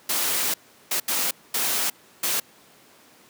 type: noise bursts at uneven times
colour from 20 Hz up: white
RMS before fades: -24 dBFS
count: 5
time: 0.09-0.54 / 0.91-1 / 1.08-1.31 / 1.54-1.9 / 2.23-2.4 s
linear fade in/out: 5 ms
effects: pink hiss -53 dBFS RMS until 3.29 s + high-pass 200 Hz 12 dB/octave